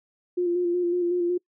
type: tone with vibrato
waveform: sine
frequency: 351.5 Hz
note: F4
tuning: 11 cents sharp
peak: -21 dBFS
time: 0.37-1.38 s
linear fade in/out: 10 ms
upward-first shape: square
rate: 5.4 Hz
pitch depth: 25 cents each way
effects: noise-tail reverb RT60 0.1 s tail -26 dB re dry